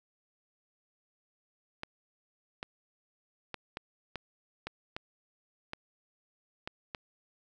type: clicks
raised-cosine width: 0.3 ms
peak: -21 dBFS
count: 10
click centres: 1.834 / 2.629 / 3.543 / 3.771 / 4.157 / 4.67 / 4.965 / 5.734 / 6.675 / 6.948 s
effects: none